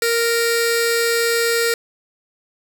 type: tone with notch filter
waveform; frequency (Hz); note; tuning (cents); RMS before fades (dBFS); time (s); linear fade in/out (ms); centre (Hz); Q
15% pulse; 465.3; A#4; -3; -18; 0.02-1.74; 2; 950; 0.81
effects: none